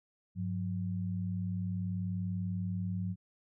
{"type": "tone pair together", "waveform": "sine", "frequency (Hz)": [100, 180.3], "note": ["G2", "F#3"], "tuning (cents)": [35, -45], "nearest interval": "minor seventh", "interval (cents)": 1020, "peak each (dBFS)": [-35, -35], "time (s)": [0.35, 3.16], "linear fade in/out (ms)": 50, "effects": []}